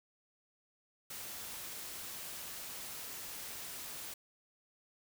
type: noise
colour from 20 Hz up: white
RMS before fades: -45 dBFS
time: 1.1-4.14 s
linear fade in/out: 5 ms
effects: none